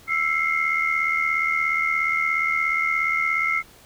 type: tone cluster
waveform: sine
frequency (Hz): 1329 / 2090 / 2167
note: E6 / C7 / C#7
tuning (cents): +14 / -2 / -40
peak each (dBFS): -25 / -23 / -23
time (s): 0.07-3.63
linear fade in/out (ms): 50
effects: tanh soft clip ceiling -11 dBFS + pink hiss -50 dBFS RMS until 3.85 s